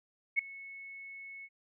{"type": "tone with ADSR envelope", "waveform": "sine", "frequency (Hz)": 2200, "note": "C#7", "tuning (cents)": -14, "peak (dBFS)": -22, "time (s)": [0.36, 1.49], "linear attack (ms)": 30, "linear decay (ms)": 4, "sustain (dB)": -22, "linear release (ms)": 48, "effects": []}